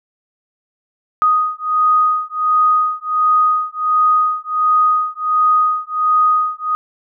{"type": "beating tone pair", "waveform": "sine", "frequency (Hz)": [1244.5, 1245.9], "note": ["D#6", "D#6"], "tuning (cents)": [0, 2], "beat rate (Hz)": 1.4, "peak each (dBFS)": -15, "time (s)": [1.22, 6.75], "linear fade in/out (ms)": 0, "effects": []}